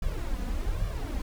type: noise with flanger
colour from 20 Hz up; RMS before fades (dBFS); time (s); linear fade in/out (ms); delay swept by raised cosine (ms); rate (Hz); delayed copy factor
brown; -30; 0.02-1.22; 5; 1.7 to 4.1; 1.2; +0.85
effects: none